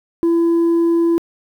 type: tone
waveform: sine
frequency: 336.2 Hz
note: E4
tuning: 34 cents sharp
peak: -9 dBFS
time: 0.23-1.18 s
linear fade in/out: 0 ms
effects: tanh soft clip ceiling -11 dBFS + 8-bit